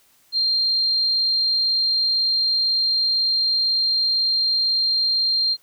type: tone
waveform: sine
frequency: 4186 Hz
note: C8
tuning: in tune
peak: -17 dBFS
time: 0.32-5.57 s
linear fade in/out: 50 ms
effects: white hiss -58 dBFS RMS until 5.62 s